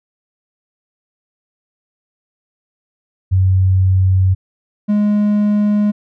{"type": "tone pair in turn", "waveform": ["sine", "triangle"], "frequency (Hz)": [94, 207.9], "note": ["F#2", "G#3"], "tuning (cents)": [28, 2], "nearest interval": "octave + major second", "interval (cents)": 1374, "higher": "second", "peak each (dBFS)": -9, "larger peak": "neither", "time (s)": [[3.31, 4.35], [4.88, 5.92]], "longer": "neither", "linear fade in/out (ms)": 20, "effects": []}